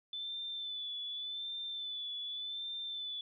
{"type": "tone with vibrato", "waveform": "sine", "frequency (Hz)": 3504, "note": "A7", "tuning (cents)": -8, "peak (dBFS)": -38, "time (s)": [0.13, 3.21], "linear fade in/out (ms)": 2, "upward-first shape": "sine", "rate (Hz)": 0.86, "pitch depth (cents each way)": 39, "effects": []}